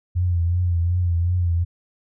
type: tone with vibrato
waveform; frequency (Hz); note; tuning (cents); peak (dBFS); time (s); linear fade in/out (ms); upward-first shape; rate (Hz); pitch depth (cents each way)
sine; 87.31; F2; 0; -17; 0.15-1.65; 20; triangle; 2.7; 68
effects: none